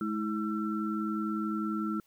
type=tone cluster; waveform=sine; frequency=212.2 / 323.3 / 1343 Hz; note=G#3 / E4 / E6; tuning=+38 / -34 / +32 cents; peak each=-32 / -34 / -37 dBFS; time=0.01-2 s; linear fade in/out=2 ms; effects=white hiss -69 dBFS RMS until 2.06 s